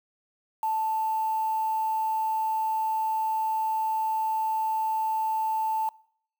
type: tone with quantisation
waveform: sine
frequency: 880 Hz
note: A5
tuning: in tune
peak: -24 dBFS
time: 0.63-5.89 s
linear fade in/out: 2 ms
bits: 7
effects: noise-tail reverb RT60 0.6 s tail -23 dB re dry